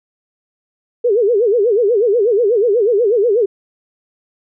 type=tone with vibrato; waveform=sine; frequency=440 Hz; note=A4; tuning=in tune; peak=-10 dBFS; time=1.04-3.46 s; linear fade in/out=10 ms; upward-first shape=sine; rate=8.2 Hz; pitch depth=210 cents each way; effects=none